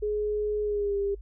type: tone with pitch glide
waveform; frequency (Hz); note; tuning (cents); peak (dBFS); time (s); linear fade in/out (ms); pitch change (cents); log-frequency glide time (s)
sine; 420 to 400.3; G#4 to G4; +19 to +36; -25; 0.02-1.15; 10; -83; 0.63-0.96
effects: noise-tail reverb RT60 0.1 s tail -24 dB re dry + added 50 Hz sine -40 dBFS peak until 1.21 s